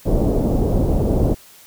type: low-pass noise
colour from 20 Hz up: pink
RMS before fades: -17 dBFS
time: 0.05-1.35 s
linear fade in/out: 20 ms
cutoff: 610 Hz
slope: 24 dB/octave
effects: white hiss -46 dBFS RMS until 1.66 s